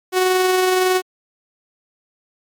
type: tone with amplitude modulation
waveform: sawtooth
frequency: 370 Hz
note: F#4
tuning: in tune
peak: -9 dBFS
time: 0.12-1.02 s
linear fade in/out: 50 ms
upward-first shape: sine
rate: 21.7 Hz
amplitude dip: 25%
effects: MP3 96 kbps